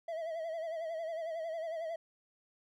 triangle tone with vibrato, 653 Hz, E5, 17 cents flat, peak -34 dBFS, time 0.08-1.96 s, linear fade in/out 5 ms, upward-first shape sine, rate 11 Hz, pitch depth 67 cents each way, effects none

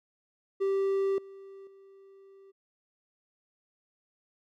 triangle tone with level steps, 390.4 Hz, G4, 7 cents flat, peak -23 / -43 / -50 dBFS, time 0.6-2.52 s, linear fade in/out 20 ms, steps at 1.18 / 1.67 s, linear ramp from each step 2 ms, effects none

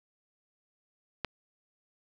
click, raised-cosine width 0.3 ms, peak -15 dBFS, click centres 1.247 s, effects none

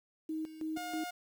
sine tone with tremolo, 315.1 Hz, D#4, 22 cents sharp, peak -34 dBFS, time 0.29-1.04 s, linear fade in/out 5 ms, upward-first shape square, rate 3.1 Hz, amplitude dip 75%
sawtooth tone, 714 Hz, F5, 38 cents sharp, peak -35 dBFS, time 0.76-1.11 s, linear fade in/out 10 ms
effects 10-bit

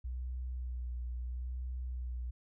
sine tone with vibrato, 61.74 Hz, B1, in tune, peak -36 dBFS, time 0.04-2.31 s, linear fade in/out 10 ms, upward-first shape sine, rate 0.75 Hz, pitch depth 30 cents each way, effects none

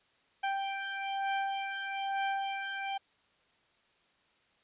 sawtooth beating tone pair, 784 / 785.1 Hz, G5 / G5, 0 / +2 cents, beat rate 1.1 Hz, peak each -33 / -30 dBFS, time 0.43-2.98 s, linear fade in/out 10 ms, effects white hiss -69 dBFS RMS until 4.63 s + resampled to 8000 Hz

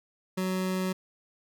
square tone pair together, 186.3 / 372.6 Hz, F#3 / F#4, +12 / +12 cents, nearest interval octave, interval 1200 cents, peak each -29 / -35 dBFS, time 0.37-0.93 s, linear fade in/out 10 ms, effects none

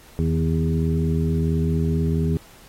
harmonic tone with a mistuned harmonic, 81.3 Hz, E2, 23 cents flat, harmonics 1 / 2 / 3 / 4 / 5, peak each -23 / -21 / -27 / -34 / -29 dBFS, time 0.19-2.37 s, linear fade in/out 0 ms, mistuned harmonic 2, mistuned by -33 cents, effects pink hiss -49 dBFS RMS until 2.68 s + AAC 48 kbps

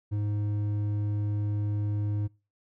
sine tone with hard clipping, 103.83 Hz, G#2, in tune, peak -28 dBFS, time 0.11-2.28 s, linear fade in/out 20 ms, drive 6 dB, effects noise-tail reverb RT60 0.3 s tail -24 dB re dry

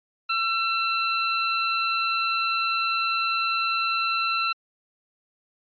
20% pulse tone, 1345 Hz, E6, 34 cents sharp, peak -17 dBFS, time 0.29-4.53 s, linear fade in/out 10 ms, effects resampled to 11025 Hz

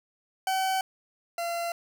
40% pulse tone pair in turn, 761 / 683.4 Hz, F#5 / F5, +48 / -38 cents, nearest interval major second, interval 186 cents, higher first, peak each -24 / -28 dBFS, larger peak first, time 0.47-0.81 / 1.38-1.72 s, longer neither, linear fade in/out 2 ms, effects none

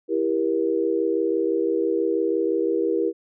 sine chord, E diminished, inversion none, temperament just, 329.6 / 395.6 / 474.7 Hz, E4 / G4 / Bb4, 0 / +16 / +31 cents, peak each -24 dBFS, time 0.08-3.13 s, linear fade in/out 50 ms, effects none

